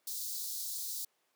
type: high-pass noise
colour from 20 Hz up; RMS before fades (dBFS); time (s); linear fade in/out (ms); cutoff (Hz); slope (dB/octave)
white; -39; 0.07-1.05; 5; 3900; 48
effects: pink hiss -75 dBFS RMS until 1.35 s + high-pass 400 Hz 12 dB/octave